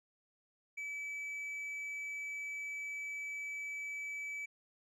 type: tone with tanh clipping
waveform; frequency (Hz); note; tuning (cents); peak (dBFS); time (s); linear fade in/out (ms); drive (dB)
sine; 2298; D7; -38; -40; 0.77-4.46; 10; 4
effects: none